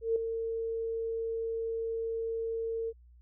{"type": "tone with ADSR envelope", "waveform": "sine", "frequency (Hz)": 454.1, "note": "A#4", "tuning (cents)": -45, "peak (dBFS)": -23, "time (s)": [0.01, 2.93], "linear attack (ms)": 150, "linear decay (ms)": 3, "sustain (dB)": -8, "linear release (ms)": 44, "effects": ["added 60 Hz sine -54 dBFS peak until 3.21 s"]}